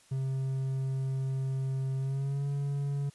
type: tone with pitch glide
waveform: triangle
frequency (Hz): 133.3 to 141.23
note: C3 to C#3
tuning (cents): +33 to +33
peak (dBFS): -27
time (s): 0.11-3.1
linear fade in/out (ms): 10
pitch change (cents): +100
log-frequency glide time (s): 1.98-2.46
effects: white hiss -61 dBFS RMS until 3.14 s + resampled to 24000 Hz